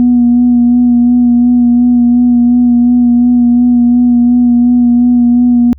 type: tone with vibrato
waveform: sine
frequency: 242.5 Hz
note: B3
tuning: 31 cents flat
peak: -3 dBFS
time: 0-5.73 s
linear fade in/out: 0 ms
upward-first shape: sine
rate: 2.8 Hz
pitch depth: 20 cents each way
effects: tanh soft clip ceiling 0 dBFS + added 69 Hz sine -31 dBFS peak until 5.78 s